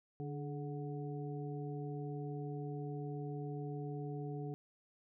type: harmonic tone with a mistuned harmonic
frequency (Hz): 146.83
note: D3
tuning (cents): 0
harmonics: 1 / 2 / 3 / 5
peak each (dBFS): -41 / -47 / -46 / -52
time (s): 0.2-4.54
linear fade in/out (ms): 0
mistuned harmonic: 3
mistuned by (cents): -57
effects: none